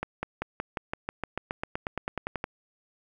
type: accelerating click train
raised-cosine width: 0.5 ms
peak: -15 dBFS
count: 19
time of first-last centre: 0.03-2.441 s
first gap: 200 ms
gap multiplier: 0.95
effects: 9-bit